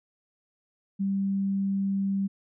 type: tone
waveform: sine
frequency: 196 Hz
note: G3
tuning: in tune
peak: -24 dBFS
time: 0.99-2.28 s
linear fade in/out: 20 ms
effects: none